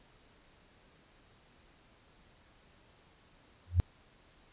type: tone with exponential growth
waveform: sine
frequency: 87.9 Hz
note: F2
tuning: 12 cents sharp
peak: -18 dBFS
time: 3.67-3.8 s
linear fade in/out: 0 ms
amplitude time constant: 27 ms
effects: pink hiss -63 dBFS RMS until 4.52 s + resampled to 8000 Hz